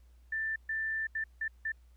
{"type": "tone bursts at uneven times", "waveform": "sine", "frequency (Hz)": 1774, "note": "A6", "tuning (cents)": 14, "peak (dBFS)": -31, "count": 5, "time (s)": [[0.32, 0.56], [0.69, 1.07], [1.15, 1.24], [1.41, 1.48], [1.65, 1.72]], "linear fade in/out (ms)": 5, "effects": ["added 60 Hz sine -56 dBFS peak until 1.96 s", "pink hiss -74 dBFS RMS until 1.96 s"]}